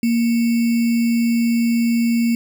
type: tone with sample-and-hold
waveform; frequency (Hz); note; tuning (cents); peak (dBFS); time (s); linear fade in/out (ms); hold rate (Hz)
sine; 233; A#3; -1; -14; 0.03-2.35; 2; 2450
effects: none